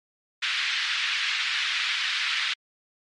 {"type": "band-pass noise", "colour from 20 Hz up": "white", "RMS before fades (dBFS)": -27, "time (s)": [0.42, 2.54], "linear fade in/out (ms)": 10, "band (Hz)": [1500, 3700], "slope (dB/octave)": 24, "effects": ["MP3 48 kbps"]}